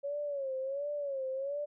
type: tone with vibrato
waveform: sine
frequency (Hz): 554.4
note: C#5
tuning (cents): 0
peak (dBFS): -33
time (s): 0.03-1.66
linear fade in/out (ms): 20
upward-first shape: sine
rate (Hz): 1.4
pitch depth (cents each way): 100
effects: none